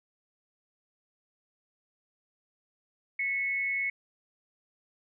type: tone pair together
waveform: sine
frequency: 1970 / 2201 Hz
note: B6 / C#7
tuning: -5 / -13 cents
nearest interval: major second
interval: 192 cents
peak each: -36 / -28 dBFS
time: 3.19-3.9 s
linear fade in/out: 5 ms
effects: none